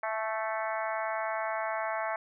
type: harmonic tone with a mistuned harmonic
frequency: 220.3 Hz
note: A3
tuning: 2 cents sharp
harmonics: 3 / 4 / 5 / 6 / 7 / 8 / 9 / 10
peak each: -34 / -36 / -38 / -40 / -41 / -42 / -43 / -44 dBFS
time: 0.03-2.16 s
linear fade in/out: 2 ms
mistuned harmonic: 4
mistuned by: -21 cents
effects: none